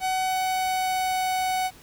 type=tone with pitch glide; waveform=45% pulse; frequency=750 to 745.7 Hz; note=F#5 to F#5; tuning=+23 to +13 cents; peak=-23 dBFS; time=0-1.71 s; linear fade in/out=50 ms; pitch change=-10 cents; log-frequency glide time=0.24-1.22 s; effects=pink hiss -50 dBFS RMS until 1.82 s